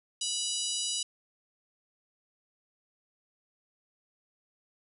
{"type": "harmonic tone", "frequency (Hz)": 979, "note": "B5", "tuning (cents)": -15, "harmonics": [3, 4, 5, 6, 7, 8, 9, 10], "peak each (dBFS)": [-36, -37, -38, -39, -39, -40, -41, -41], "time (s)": [0.21, 1.03], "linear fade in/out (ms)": 5, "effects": []}